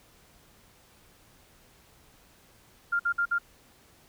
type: tone bursts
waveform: sine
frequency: 1398 Hz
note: F6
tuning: 1 cent sharp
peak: -23 dBFS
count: 4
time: 2.92-3.386 s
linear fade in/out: 10 ms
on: 76 ms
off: 54 ms
effects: pink hiss -59 dBFS RMS until 4.08 s